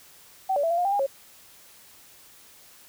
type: tone with pitch steps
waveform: sine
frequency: 764 / 574 / 662 / 684 / 711 / 791 / 812 / 547 Hz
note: G5 / D5 / E5 / F5 / F5 / G5 / G#5 / C#5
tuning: -45 / -40 / +7 / -36 / +31 / +15 / -39 / -23 cents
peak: -21 dBFS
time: 0.49-1.066 s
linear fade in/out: 10 ms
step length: 72 ms
effects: white hiss -52 dBFS RMS until 2.88 s